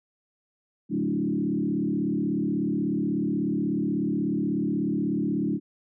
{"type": "tone with frequency modulation", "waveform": "sine", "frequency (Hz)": 249, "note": "B3", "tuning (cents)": 14, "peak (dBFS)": -23, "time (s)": [0.89, 5.6], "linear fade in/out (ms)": 50, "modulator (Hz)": 36.4, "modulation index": 2.3, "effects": []}